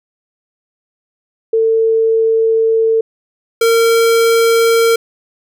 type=tone pair in turn; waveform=sine / square; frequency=448.4 / 458.6 Hz; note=A4 / A#4; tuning=+33 / -28 cents; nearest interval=unison; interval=39 cents; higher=second; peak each=-9 dBFS; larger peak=neither; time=1.53-3.01 / 3.61-4.96 s; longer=first; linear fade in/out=5 ms; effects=none